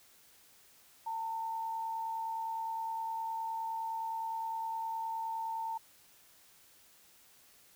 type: tone with amplitude modulation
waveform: sine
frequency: 900 Hz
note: A5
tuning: 39 cents sharp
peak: -33 dBFS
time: 1.06-5.78 s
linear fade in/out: 10 ms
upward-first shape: sine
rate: 69.7 Hz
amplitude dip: 30%
effects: white hiss -62 dBFS RMS until 7.75 s